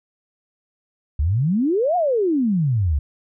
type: exponential two-way sweep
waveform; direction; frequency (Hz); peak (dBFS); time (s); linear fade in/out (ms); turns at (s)
sine; up then down; 66.6 to 740 to 66.6; -16; 1.19-2.99; 5; 1.96
effects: none